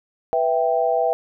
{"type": "chord", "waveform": "sine", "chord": "E minor", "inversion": "second", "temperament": "equal", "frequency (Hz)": [493.9, 659.3, 784], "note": ["B4", "E5", "G5"], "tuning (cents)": [0, 0, 0], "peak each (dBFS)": [-22, -20, -22], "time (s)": [0.33, 1.13], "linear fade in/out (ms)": 0, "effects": []}